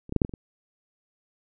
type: clicks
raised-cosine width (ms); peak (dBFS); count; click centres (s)
3; -29 / -16 / -8 / -7 / -16 / -27 / -22; 7; 0.094 / 0.124 / 0.163 / 0.218 / 0.249 / 0.294 / 0.338
effects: none